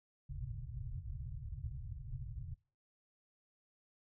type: low-pass noise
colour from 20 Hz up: white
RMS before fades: -44 dBFS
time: 0.29-2.55 s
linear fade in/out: 10 ms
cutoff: 140 Hz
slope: 96 dB/octave
effects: noise-tail reverb RT60 0.4 s tail -25 dB re dry